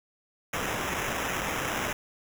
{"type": "noise with sample-and-hold", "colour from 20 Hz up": "white", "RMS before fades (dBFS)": -31, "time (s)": [0.53, 1.93], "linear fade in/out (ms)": 5, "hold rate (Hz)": 4410, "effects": []}